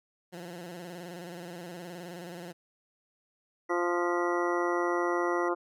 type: tone with vibrato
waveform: 15% pulse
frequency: 174.61 Hz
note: F3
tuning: in tune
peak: -34 dBFS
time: 0.32-2.53 s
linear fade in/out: 20 ms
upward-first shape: square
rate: 19 Hz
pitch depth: 63 cents each way
type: tone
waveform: triangle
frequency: 1940 Hz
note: B6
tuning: 31 cents flat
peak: -37 dBFS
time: 3.69-5.49 s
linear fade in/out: 10 ms
type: harmonic tone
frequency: 174.61 Hz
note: F3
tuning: in tune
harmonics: 2 / 3 / 4 / 5 / 6 / 7 / 8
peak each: -29 / -34 / -36 / -38 / -35 / -36 / -39 dBFS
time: 3.69-5.55 s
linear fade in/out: 20 ms
effects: none

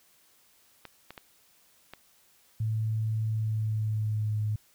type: clicks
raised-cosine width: 0.3 ms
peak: -26 dBFS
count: 4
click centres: 0.853 / 1.106 / 1.178 / 1.936 s
type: tone with pitch glide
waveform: sine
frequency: 110 to 106.62 Hz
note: A2 to G#2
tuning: 0 to +46 cents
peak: -26 dBFS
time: 2.6-4.56 s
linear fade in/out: 5 ms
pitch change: -54 cents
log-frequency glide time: 3.26-4.41 s
effects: white hiss -63 dBFS RMS until 4.74 s

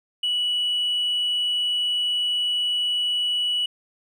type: tone with tanh clipping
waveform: triangle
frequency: 2944 Hz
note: F#7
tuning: 9 cents flat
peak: -21 dBFS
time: 0.23-3.66 s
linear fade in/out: 5 ms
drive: 5 dB
effects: none

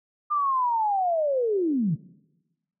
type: linear sweep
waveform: sine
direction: down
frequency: 1210 to 136.7 Hz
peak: -21 dBFS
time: 0.3-1.96 s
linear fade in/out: 20 ms
effects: noise-tail reverb RT60 1.0 s tail -20 dB re dry

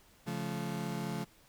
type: chord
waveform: 35% pulse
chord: Db augmented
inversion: none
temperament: just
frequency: 138.59 / 173.24 / 216.5 Hz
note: Db3 / F3 / A3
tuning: 0 / -14 / -28 cents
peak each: -39 / -37 / -38 dBFS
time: 0.26-1.25 s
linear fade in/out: 20 ms
effects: pink hiss -63 dBFS RMS until 1.48 s

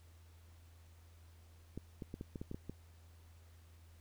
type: clicks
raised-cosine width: 3 ms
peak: -30 dBFS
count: 9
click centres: 1.776 / 2.022 / 2.141 / 2.211 / 2.358 / 2.415 / 2.514 / 2.545 / 2.696 s
effects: added 83 Hz sine -58 dBFS peak until 4 s + pink hiss -69 dBFS RMS until 4 s

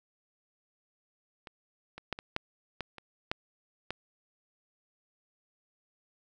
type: clicks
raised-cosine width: 0.3 ms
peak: -28 / -27 / -16 / -24 / -14 / -19 / -29 / -14 / -18 dBFS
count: 9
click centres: 1.472 / 1.98 / 2.127 / 2.189 / 2.364 / 2.807 / 2.983 / 3.315 / 3.906 s
effects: none

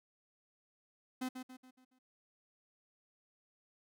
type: tone with echo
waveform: 45% pulse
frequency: 256.2 Hz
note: C4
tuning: 36 cents flat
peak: -36 dBFS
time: 1.21-1.29 s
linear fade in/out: 10 ms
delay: 140 ms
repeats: 5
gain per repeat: -7 dB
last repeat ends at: 1.99 s
effects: none

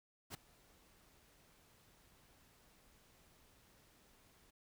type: noise with ADSR envelope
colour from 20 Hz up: pink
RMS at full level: -44 dBFS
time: 0.3-4.51 s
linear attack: 43 ms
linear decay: 8 ms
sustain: -24 dB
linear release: 11 ms
effects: none

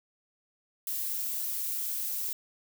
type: noise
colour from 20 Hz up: violet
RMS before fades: -33 dBFS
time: 0.87-2.33 s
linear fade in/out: 2 ms
effects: none

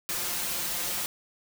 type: noise with comb filter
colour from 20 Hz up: white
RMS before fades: -31 dBFS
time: 0.09-1.06 s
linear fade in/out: 0 ms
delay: 5.7 ms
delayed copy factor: +0.8
effects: none

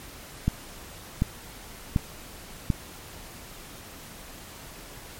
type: click train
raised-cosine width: 5 ms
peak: -9 dBFS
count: 4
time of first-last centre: 0.48-2.702 s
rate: 1.35 Hz
effects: pink hiss -44 dBFS RMS until 5.19 s + MP3 64 kbps

